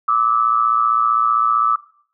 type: tone pair together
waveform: sine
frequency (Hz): 1174.7 / 1290.2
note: D6 / E6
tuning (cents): 0 / -38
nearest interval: major second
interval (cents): 162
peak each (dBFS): -16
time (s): 0.08-1.76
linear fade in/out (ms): 5
effects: noise-tail reverb RT60 0.6 s tail -20 dB re dry